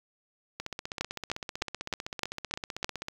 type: two click trains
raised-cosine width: 0.2 ms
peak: -11 / -18 dBFS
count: 7 / 40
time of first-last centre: 1.01-2.845 / 0.6-3.084 s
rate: 3.27 / 15.7 Hz
effects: 7-bit